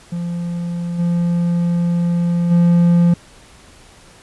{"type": "tone with level steps", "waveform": "triangle", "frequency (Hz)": 172.5, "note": "F3", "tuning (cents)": -21, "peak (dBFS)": [-18, -12, -7], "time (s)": [0.12, 3.14], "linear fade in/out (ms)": 5, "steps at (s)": [0.98, 2.5], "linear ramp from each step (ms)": 20, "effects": ["pink hiss -45 dBFS RMS until 4.22 s", "resampled to 24000 Hz"]}